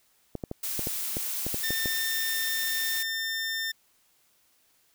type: clicks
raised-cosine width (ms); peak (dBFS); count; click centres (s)
2; -19; 10; 0.353 / 0.438 / 0.514 / 0.793 / 0.871 / 1.169 / 1.466 / 1.544 / 1.706 / 1.858
type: noise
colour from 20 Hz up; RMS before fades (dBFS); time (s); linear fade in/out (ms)
blue; -32; 0.63-3.03; 5
type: tone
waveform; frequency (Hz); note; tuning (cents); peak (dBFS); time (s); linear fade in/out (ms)
20% pulse; 1800; A6; +39; -24; 1.63-3.72; 10
effects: white hiss -66 dBFS RMS until 4.94 s